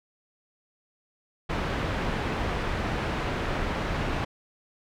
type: low-pass noise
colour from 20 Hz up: pink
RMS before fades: -29 dBFS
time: 1.49-4.25 s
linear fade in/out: 10 ms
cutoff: 2400 Hz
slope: 12 dB/octave
effects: none